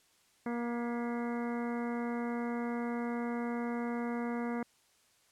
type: harmonic tone with a mistuned harmonic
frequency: 237.4 Hz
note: A#3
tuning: 32 cents sharp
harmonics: 1 / 2 / 3 / 4 / 5 / 6 / 7 / 8 / 9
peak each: -34 / -40 / -44 / -46 / -48 / -50 / -51 / -52 / -53 dBFS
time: 0.46-4.63 s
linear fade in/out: 2 ms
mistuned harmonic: 8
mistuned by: +73 cents
effects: white hiss -68 dBFS RMS until 5.31 s + low-pass 10000 Hz 12 dB/octave